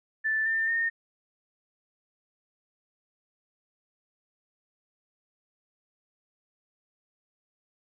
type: tone with pitch steps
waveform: sine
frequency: 1760 / 1795.9 / 1832.6 Hz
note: A6 / A6 / A#6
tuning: 0 / +35 / -30 cents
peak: -24 dBFS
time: 0.24-0.9 s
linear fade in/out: 20 ms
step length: 220 ms
effects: none